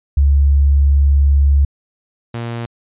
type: tone pair in turn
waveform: sine / sawtooth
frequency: 70.3 / 117.41 Hz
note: C#2 / A#2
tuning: +25 / +13 cents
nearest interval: major sixth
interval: 888 cents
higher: second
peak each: -8 / -18 dBFS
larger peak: first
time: 0.17-1.65 / 2.34-2.66 s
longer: first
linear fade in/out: 5 ms
effects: resampled to 8000 Hz